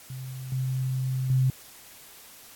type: tone with level steps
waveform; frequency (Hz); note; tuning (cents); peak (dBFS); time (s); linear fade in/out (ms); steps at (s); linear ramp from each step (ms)
sine; 130.3; C3; -7; -34 / -25 / -19; 0.1-1.5; 2; 0.52 / 1.3; 2
effects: white hiss -49 dBFS RMS until 2.55 s + AAC 64 kbps